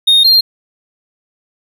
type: tone pair in turn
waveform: triangle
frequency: 3700 / 4195 Hz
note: A#7 / C8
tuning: -14 / +4 cents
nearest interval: major second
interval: 218 cents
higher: second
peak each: -4 dBFS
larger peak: neither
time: 0.07-0.24 / 0.24-0.41 s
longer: neither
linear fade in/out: 10 ms
effects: none